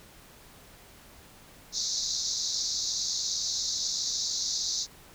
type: band-pass noise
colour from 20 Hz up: white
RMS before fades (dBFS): -31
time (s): 1.72-4.87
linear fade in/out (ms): 50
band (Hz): 3800 to 6700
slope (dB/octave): 96
effects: pink hiss -53 dBFS RMS until 5.14 s